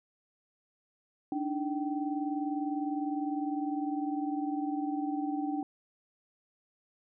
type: tone cluster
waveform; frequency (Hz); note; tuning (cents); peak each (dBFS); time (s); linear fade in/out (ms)
sine; 291.2 / 311.1 / 773; D4 / D#4 / G5; -15 / 0 / -24; -32 / -37 / -37; 1.32-5.63; 2
effects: none